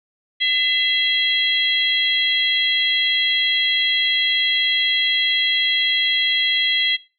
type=harmonic tone with a mistuned harmonic; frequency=674 Hz; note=E5; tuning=38 cents sharp; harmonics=3 / 4 / 5 / 6; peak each=-21 / -30 / -18 / -28 dBFS; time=0.4-6.97 s; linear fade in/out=20 ms; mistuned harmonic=5; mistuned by=-47 cents; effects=noise-tail reverb RT60 0.3 s tail -18 dB re dry